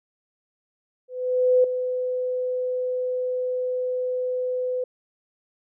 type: tone with ADSR envelope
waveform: sine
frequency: 504 Hz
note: B4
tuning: 35 cents sharp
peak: -13 dBFS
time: 1.08-4.84 s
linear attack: 560 ms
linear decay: 4 ms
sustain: -10 dB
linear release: 4 ms
effects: none